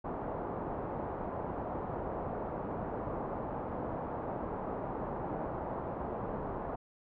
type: low-pass noise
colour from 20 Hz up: white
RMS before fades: -38 dBFS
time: 0.04-6.76 s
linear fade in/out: 10 ms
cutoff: 920 Hz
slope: 24 dB/octave
effects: none